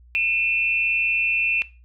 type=tone pair together; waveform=sine; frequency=2447 / 2668 Hz; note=D#7 / E7; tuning=-29 / +20 cents; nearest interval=minor second; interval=149 cents; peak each=-21 dBFS; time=0.15-1.62 s; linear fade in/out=0 ms; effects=noise-tail reverb RT60 0.3 s tail -18 dB re dry + added 60 Hz sine -47 dBFS peak until 1.84 s